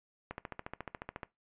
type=click train; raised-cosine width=0.5 ms; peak=-24 dBFS; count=14; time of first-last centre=0.31-1.232 s; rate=14.1 Hz; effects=noise-tail reverb RT60 0.2 s tail -20 dB re dry + resampled to 8000 Hz